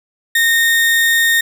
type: tone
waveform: 35% pulse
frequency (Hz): 1842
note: A#6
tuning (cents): -21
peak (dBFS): -9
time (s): 0.35-1.41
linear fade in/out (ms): 5
effects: none